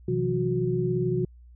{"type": "tone cluster", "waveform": "sine", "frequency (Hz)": [128.4, 162, 180.1, 364.7], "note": ["C3", "E3", "F#3", "F#4"], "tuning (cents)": [-32, -30, -46, -25], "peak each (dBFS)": [-28, -30, -32, -26], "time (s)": [0.08, 1.25], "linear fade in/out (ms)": 5, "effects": ["added 60 Hz sine -47 dBFS peak until 1.55 s"]}